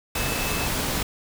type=tone in noise; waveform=sine; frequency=2608 Hz; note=E7; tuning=19 cents flat; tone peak=-33 dBFS; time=0.15-0.67 s; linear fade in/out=5 ms; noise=pink; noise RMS=-26 dBFS; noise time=0.15-1.03 s; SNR=-10 dB; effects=none